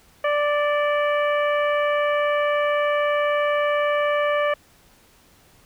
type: harmonic tone with a mistuned harmonic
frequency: 587.3 Hz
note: D5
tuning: in tune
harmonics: 1 / 2 / 3 / 4 / 5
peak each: -20 / -25 / -28 / -31 / -36 dBFS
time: 0.24-4.54 s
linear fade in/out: 5 ms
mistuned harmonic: 4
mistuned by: -24 cents
effects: pink hiss -55 dBFS RMS until 5.65 s